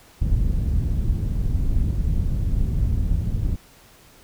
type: low-pass noise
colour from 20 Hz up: pink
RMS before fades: -21 dBFS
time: 0.21-3.56 s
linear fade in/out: 10 ms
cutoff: 120 Hz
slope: 12 dB/octave
effects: pink hiss -51 dBFS RMS until 4.23 s